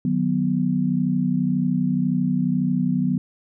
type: chord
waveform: sine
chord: B major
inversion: first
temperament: equal with one note detuned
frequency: 152.71 / 185 / 246.9 Hz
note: D#3 / F#3 / B3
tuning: -32 / 0 / 0 cents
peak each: -25 / -22 / -22 dBFS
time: 0.05-3.18 s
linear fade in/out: 2 ms
effects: none